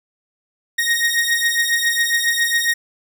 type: beating tone pair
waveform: sawtooth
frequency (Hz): 1864.7 / 1872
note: A#6 / A#6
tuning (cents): 0 / +7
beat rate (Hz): 7.3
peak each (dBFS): -15 / -16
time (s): 0.78-2.74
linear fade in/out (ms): 10
effects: none